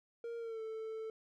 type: tone with pitch glide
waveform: triangle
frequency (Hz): 466.2 to 442.1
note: A#4 to A4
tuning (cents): 0 to +8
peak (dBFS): -38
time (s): 0.24-1.1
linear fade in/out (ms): 2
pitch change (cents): -92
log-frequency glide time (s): 0.38-0.61
effects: none